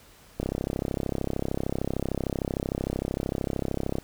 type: click train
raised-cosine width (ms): 2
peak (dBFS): -14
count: 120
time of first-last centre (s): 0.4-3.984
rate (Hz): 33.2
effects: pink hiss -54 dBFS RMS until 4.03 s